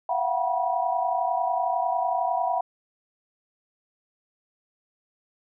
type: tone cluster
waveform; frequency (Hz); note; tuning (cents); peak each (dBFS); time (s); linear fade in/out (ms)
sine; 678 / 727 / 758 / 969; E5 / F#5 / F#5 / B5; +49 / -31 / +42 / -33; -28; 0.09-2.61; 5
effects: none

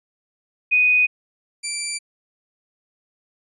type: tone pair in turn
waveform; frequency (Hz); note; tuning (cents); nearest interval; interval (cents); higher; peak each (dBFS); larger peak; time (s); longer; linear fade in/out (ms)
sine / 5% pulse; 2489 / 2343; D#7 / D7; 0 / -5; minor second; 105; first; -13; neither; 0.71-1.07 / 1.63-1.99; neither; 20
effects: resampled to 24000 Hz

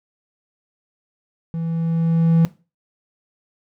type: tone with level ramp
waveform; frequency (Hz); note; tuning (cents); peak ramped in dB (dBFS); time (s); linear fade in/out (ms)
triangle; 165.1; E3; +3; -21 to -9; 1.54-2.45; 0
effects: noise-tail reverb RT60 0.3 s tail -18 dB re dry

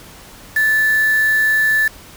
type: tone with quantisation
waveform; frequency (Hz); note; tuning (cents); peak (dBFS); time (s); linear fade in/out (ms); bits
sine; 1748; A6; -12; -12; 0.56-1.88; 5; 4
effects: pink hiss -40 dBFS RMS until 2.16 s

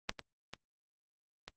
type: clicks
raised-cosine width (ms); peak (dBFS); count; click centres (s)
0.2; -14 / -24 / -25 / -26; 4; 0.094 / 0.193 / 0.536 / 1.48
effects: Opus 24 kbps

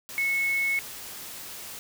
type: tone in noise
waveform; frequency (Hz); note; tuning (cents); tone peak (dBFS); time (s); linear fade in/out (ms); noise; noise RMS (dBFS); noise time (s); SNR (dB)
sine; 2196; C#7; -17; -23; 0.18-0.79; 0; white; -40; 0.09-1.79; +14
effects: none

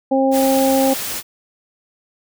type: harmonic tone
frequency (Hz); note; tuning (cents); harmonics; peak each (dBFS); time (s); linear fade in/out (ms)
267.7; C4; +40; 1 / 2 / 3; -16 / -16 / -20; 0.11-0.94; 10
type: noise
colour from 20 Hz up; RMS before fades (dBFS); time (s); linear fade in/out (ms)
white; -25; 0.31-1.23; 50
effects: none

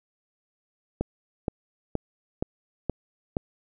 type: click train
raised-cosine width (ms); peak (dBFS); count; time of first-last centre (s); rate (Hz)
2; -12; 6; 1.01-3.368; 2.12
effects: none

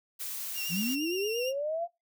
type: noise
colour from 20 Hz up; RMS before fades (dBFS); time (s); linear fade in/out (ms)
blue; -37; 0.19-0.96; 20
type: tone with vibrato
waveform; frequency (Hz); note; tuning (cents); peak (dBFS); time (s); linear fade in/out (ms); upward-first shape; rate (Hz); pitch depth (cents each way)
30% pulse; 2772; F7; -14; -31; 0.54-1.53; 50; sine; 8.7; 35
type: linear sweep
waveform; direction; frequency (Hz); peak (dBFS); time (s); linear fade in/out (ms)
sine; up; 155.56 to 705; -29; 0.69-1.88; 50
effects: noise-tail reverb RT60 0.2 s tail -19 dB re dry

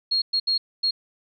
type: tone bursts at uneven times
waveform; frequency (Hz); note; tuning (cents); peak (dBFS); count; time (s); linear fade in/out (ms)
sine; 4278; C8; +38; -19; 4; 0.11-0.22 / 0.33-0.4 / 0.47-0.58 / 0.83-0.91; 10
effects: none

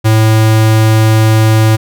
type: tone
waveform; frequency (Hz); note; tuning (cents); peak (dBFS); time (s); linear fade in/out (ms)
square; 110; A2; 0; -6; 0.04-1.77; 20
effects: none

